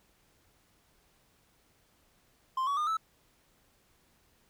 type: tone with pitch steps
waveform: triangle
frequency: 1046.5 / 1128.1 / 1216.1 / 1310.9 Hz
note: C6 / C#6 / D#6 / E6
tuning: 0 / +30 / -40 / -10 cents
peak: -26 dBFS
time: 2.57-2.97 s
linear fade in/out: 5 ms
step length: 100 ms
effects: pink hiss -68 dBFS RMS until 4.49 s